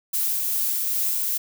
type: noise with tremolo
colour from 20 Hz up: violet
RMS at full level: -23 dBFS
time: 0.13-1.38 s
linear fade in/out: 10 ms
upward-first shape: triangle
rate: 2.5 Hz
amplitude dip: 25%
effects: none